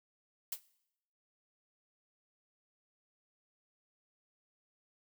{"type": "noise with exponential decay", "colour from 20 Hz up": "blue", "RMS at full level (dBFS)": -32, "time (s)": [0.52, 0.61], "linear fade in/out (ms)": 5, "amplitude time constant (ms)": 19, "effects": ["noise-tail reverb RT60 0.8 s tail -20 dB re dry"]}